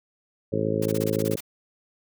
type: harmonic tone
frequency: 54 Hz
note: A1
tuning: 32 cents flat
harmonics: 2 / 3 / 4 / 5 / 6 / 7 / 8 / 9 / 10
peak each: -31 / -31 / -31 / -34 / -31 / -33 / -28 / -36 / -30 dBFS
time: 0.52-1.36 s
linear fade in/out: 10 ms
type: noise bursts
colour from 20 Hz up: white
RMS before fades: -36 dBFS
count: 10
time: 0.82-1.406 s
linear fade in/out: 5 ms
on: 37 ms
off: 24 ms
effects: none